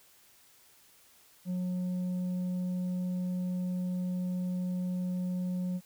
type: tone with tanh clipping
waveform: sine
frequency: 181.3 Hz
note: F#3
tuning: 35 cents flat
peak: -31 dBFS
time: 1.45-5.81 s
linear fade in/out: 50 ms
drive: 4 dB
effects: white hiss -61 dBFS RMS until 5.85 s

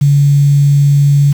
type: tone with quantisation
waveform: sine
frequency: 142.4 Hz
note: C#3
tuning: 47 cents sharp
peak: -5 dBFS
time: 0.01-1.33 s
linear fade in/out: 10 ms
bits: 5
effects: none

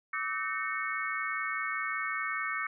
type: tone cluster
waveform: sine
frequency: 1158 / 1283 / 1532 / 1825 / 2206 Hz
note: D6 / E6 / G6 / A#6 / C#7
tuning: -25 / -47 / -40 / -37 / -9 cents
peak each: -39 / -37 / -39 / -37 / -36 dBFS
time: 0.13-2.67 s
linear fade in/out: 5 ms
effects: none

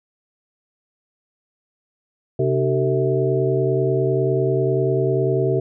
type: tone cluster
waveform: sine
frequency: 132.9 / 300 / 382 / 452.1 / 651 Hz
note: C3 / D4 / G4 / A4 / E5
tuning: +27 / +37 / -45 / +47 / -22 cents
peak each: -21 / -29 / -20 / -23 / -27 dBFS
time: 2.39-5.6 s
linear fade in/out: 5 ms
effects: none

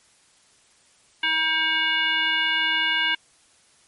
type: tone with frequency modulation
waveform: sine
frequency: 2227 Hz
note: C#7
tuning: 7 cents sharp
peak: -19 dBFS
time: 1.23-3.15 s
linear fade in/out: 5 ms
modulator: 636 Hz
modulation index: 1.6
effects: white hiss -58 dBFS RMS until 3.87 s + MP3 48 kbps

